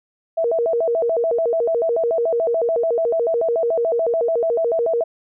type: tone with vibrato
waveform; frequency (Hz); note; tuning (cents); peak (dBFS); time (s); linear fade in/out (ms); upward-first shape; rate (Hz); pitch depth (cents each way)
sine; 556; C#5; +5; -16; 0.37-5.04; 10; square; 6.9; 290
effects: none